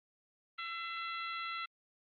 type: harmonic tone with a mistuned harmonic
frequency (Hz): 671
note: E5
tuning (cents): +31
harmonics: 2 / 3 / 4 / 5 / 6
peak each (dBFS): -40 / -44 / -46 / -48 / -50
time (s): 0.58-1.66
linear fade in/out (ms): 10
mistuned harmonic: 3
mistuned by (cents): +19
effects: Opus 24 kbps